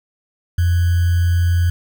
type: tone with sample-and-hold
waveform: sine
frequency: 86.7 Hz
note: F2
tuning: 12 cents flat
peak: -12 dBFS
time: 0.58-1.7 s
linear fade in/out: 5 ms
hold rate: 1575 Hz
effects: none